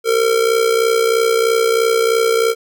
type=tone with amplitude modulation; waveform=square; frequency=455.9 Hz; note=A#4; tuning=39 cents flat; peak=-10 dBFS; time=0.04-2.55 s; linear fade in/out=50 ms; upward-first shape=sine; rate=63.1 Hz; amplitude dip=65%; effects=none